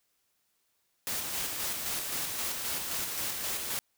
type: noise with tremolo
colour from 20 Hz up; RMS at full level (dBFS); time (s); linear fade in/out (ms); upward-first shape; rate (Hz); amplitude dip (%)
white; -33; 1.07-3.79; 0; square; 3.8; 30
effects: white hiss -75 dBFS RMS until 3.97 s